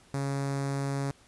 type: tone with notch filter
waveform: sawtooth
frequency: 138.59 Hz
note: C#3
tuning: in tune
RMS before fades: -31 dBFS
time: 0.14-1.11 s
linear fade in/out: 0 ms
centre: 3000 Hz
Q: 1.2
effects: pink hiss -59 dBFS RMS until 1.27 s + resampled to 24000 Hz